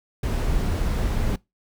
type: noise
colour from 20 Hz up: brown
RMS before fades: -23 dBFS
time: 0.23-1.36 s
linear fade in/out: 5 ms
effects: noise-tail reverb RT60 0.2 s tail -23 dB re dry